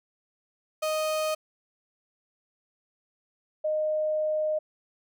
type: tone pair in turn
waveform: 35% pulse / sine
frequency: 622.3 / 616.6 Hz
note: D#5 / D#5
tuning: 0 / -16 cents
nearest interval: unison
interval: 16 cents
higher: first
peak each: -24 dBFS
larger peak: neither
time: 0.82-1.35 / 3.64-4.59 s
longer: second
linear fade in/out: 10 ms
effects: none